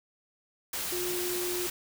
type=tone in noise; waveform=sine; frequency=356.9 Hz; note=F4; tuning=38 cents sharp; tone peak=-32 dBFS; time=0.92-1.67 s; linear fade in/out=5 ms; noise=white; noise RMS=-34 dBFS; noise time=0.73-1.7 s; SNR=-1 dB; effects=none